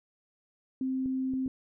sine tone, 261.6 Hz, C4, in tune, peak -28 dBFS, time 0.81-1.48 s, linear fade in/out 2 ms
clicks, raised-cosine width 3 ms, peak -31 dBFS, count 3, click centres 1.059 / 1.337 / 1.462 s
effects none

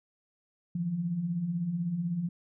sine beating tone pair, 157.9 / 173.9 Hz, D#3 / F3, +26 / -7 cents, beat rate 16 Hz, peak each -38 / -29 dBFS, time 0.75-2.29 s, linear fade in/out 5 ms, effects none

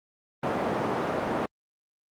white band-pass noise, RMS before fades -28 dBFS, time 0.43-1.46 s, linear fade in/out 5 ms, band 160 to 790 Hz, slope 12 dB/octave, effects Opus 24 kbps

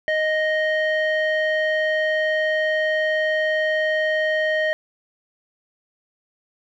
square tone with low-pass filter, 622.3 Hz, D#5, in tune, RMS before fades -21 dBFS, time 0.08-4.73 s, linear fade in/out 0 ms, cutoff 2300 Hz, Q 8, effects none

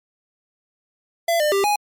square tone with pitch steps, 675 / 601 / 395.2 / 830 Hz, E5 / D5 / G4 / G#5, +41 / +40 / +14 / -1 cents, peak -17 dBFS, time 1.28-1.76 s, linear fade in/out 5 ms, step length 120 ms, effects MP3 96 kbps

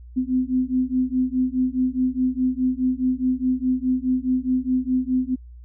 sine beating tone pair, 253.3 / 258.1 Hz, B3 / C4, +44 / -23 cents, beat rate 4.8 Hz, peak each -22 / -22 dBFS, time 0.16-5.36 s, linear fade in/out 20 ms, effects added 60 Hz sine -39 dBFS peak until 5.64 s

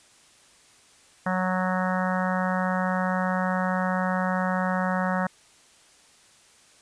harmonic tone, 184.7 Hz, F#3, 3 cents flat, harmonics 1 / 3 / 4 / 5 / 6 / 7 / 8 / 9 / 10, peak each -26 / -31 / -32 / -33 / -34 / -34 / -35 / -36 / -36 dBFS, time 1.26-5.27 s, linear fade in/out 5 ms, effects white hiss -56 dBFS RMS until 6.81 s + resampled to 22050 Hz

